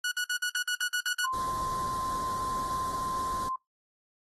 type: tone bursts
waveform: sawtooth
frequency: 1466 Hz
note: F#6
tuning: 16 cents flat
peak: -24 dBFS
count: 10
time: 0.04-1.259 s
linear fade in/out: 5 ms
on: 76 ms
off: 51 ms
type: tone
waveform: sine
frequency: 1042 Hz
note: C6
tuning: 7 cents flat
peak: -30 dBFS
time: 1.24-3.56 s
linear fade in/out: 5 ms
type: band-stop noise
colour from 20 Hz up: pink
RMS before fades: -41 dBFS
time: 1.33-3.49 s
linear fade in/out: 10 ms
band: 1800 to 3500 Hz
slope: 48 dB/octave
effects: noise-tail reverb RT60 0.2 s tail -25 dB re dry + AAC 32 kbps